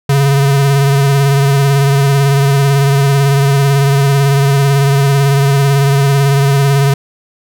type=tone with vibrato; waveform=square; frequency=139 Hz; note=C#3; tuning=5 cents sharp; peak=-8 dBFS; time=0.09-6.94 s; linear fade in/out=5 ms; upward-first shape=sine; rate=18 Hz; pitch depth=34 cents each way; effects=none